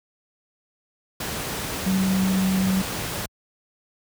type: tone in noise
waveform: sine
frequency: 189.5 Hz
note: F#3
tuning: 42 cents sharp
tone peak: -19 dBFS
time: 1.86-2.82 s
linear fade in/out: 5 ms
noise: pink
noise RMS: -29 dBFS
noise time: 1.2-3.26 s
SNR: +7 dB
effects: high-pass 60 Hz 12 dB/octave